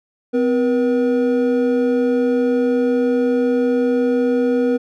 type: tone pair together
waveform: triangle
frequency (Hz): 255.2 / 480.7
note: C4 / B4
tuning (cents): -43 / -47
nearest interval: major seventh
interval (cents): 1096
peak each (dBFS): -15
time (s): 0.33-4.78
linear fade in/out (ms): 20
effects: none